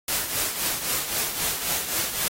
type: noise with tremolo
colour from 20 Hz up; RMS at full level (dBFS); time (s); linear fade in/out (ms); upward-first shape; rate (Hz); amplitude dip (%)
white; -24; 0.08-2.28; 2; triangle; 3.8; 65
effects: AAC 48 kbps